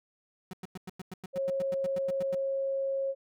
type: tone bursts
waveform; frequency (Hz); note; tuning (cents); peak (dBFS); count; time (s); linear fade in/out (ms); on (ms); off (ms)
35% pulse; 185; F#3; 0; -36; 16; 0.51-2.348; 2; 23; 98
type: tone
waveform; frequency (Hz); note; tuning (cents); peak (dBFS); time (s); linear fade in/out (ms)
sine; 543; C#5; -36; -28; 1.33-3.15; 50
effects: none